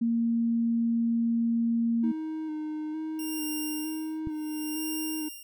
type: tone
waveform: sine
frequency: 231.7 Hz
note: A#3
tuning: 10 cents flat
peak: -23 dBFS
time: 0.01-2.12 s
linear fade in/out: 10 ms
type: tone with vibrato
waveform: triangle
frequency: 311.1 Hz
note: D#4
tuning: in tune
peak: -29 dBFS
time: 2.03-5.29 s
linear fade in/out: 10 ms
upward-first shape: square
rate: 1.1 Hz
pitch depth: 20 cents each way
type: tone with tremolo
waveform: 5% pulse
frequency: 2794 Hz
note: F7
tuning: in tune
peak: -24 dBFS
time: 3.19-5.43 s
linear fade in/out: 2 ms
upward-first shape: sine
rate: 0.71 Hz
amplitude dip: 100%
type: click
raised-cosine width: 5 ms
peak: -23 dBFS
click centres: 4.272 s
effects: none